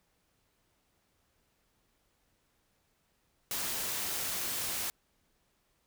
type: noise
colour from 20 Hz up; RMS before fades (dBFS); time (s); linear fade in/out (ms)
white; -35; 3.51-4.9; 0
effects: pink hiss -74 dBFS RMS until 5.86 s